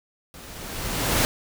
pink noise with level ramp, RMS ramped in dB -44 to -19 dBFS, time 0.34-1.25 s, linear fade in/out 0 ms, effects none

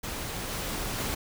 pink noise with level steps, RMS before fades -35 / -33 / -31 dBFS, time 0.03-1.15 s, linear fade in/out 10 ms, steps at 0.5 / 0.98 s, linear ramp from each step 5 ms, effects none

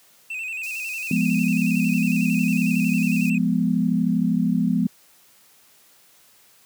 triangle tone with vibrato, 2594 Hz, E7, 28 cents flat, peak -26 dBFS, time 0.3-3.38 s, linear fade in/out 5 ms, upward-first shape square, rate 11 Hz, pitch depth 58 cents each way
pink high-pass noise, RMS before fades -40 dBFS, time 0.63-3.3 s, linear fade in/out 5 ms, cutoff 4400 Hz, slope 48 dB/octave
sine chord, F diminished, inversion none, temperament equal, 174.61 / 207.7 / 246.9 Hz, F3 / Ab3 / Cb4, 0 / 0 / 0 cents, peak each -22 dBFS, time 1.11-4.87 s, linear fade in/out 2 ms
effects white hiss -55 dBFS RMS until 6.65 s + high-pass 100 Hz 12 dB/octave

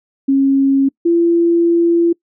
sine tone pair in turn, 272.6 / 339.5 Hz, C#4 / F4, -29 / -49 cents, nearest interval major third, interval 380 cents, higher second, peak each -9 dBFS, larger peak neither, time 0.28-0.89 / 1.05-2.13 s, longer second, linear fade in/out 10 ms, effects noise-tail reverb RT60 0.1 s tail -25 dB re dry

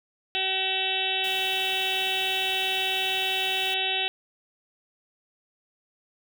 harmonic tone, 380 Hz, F#4, 46 cents sharp, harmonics 1 / 2 / 4 / 5 / 6 / 7 / 8 / 9 / 10, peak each -37 / -33 / -40 / -39 / -40 / -29 / -30 / -33 / -32 dBFS, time 0.35-4.08 s, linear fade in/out 0 ms
white noise, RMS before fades -42 dBFS, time 1.24-3.74 s, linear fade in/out 0 ms
effects none

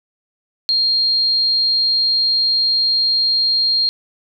sine tone, 4220 Hz, C8, 14 cents sharp, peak -13 dBFS, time 0.69-3.89 s, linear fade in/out 0 ms, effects none

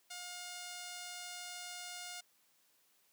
5% pulse tone, 713 Hz, F5, 36 cents sharp, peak -33 dBFS, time 0.1-2.21 s, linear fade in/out 10 ms, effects white hiss -72 dBFS RMS until 3.12 s + high-pass 150 Hz 12 dB/octave

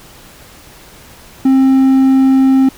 triangle tone, 265.6 Hz, C4, 26 cents sharp, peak -4 dBFS, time 1.45-2.69 s, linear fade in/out 5 ms, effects pink hiss -39 dBFS RMS until 2.77 s

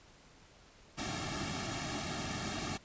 pink noise with comb filter, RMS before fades -38 dBFS, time 0.97-2.78 s, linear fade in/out 20 ms, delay 2 ms, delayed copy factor -0.95, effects pink hiss -60 dBFS RMS until 2.84 s + resampled to 16000 Hz

